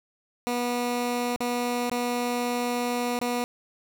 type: tone with dropouts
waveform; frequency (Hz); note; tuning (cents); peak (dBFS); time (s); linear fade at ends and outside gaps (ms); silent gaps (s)
15% pulse; 243.2; B3; -26; -19; 0.47-3.44; 0; 1.362-1.405 / 1.897-1.914 / 3.189-3.214
effects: none